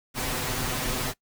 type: noise with comb filter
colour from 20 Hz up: pink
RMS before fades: -29 dBFS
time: 0.14-1.14 s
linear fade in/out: 50 ms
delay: 7.9 ms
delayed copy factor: +1
effects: noise-tail reverb RT60 0.1 s tail -20 dB re dry